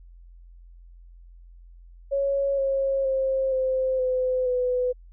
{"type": "tone with pitch steps", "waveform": "sine", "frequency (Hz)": [554.4, 543, 531.8, 520.9, 510.2, 499.7], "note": ["C#5", "C#5", "C5", "C5", "C5", "B4"], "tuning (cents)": [0, -36, 28, -8, -44, 20], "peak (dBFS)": -21, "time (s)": [2.11, 4.93], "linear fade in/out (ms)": 20, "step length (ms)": 470, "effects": ["added 43 Hz sine -45 dBFS peak until 5.12 s"]}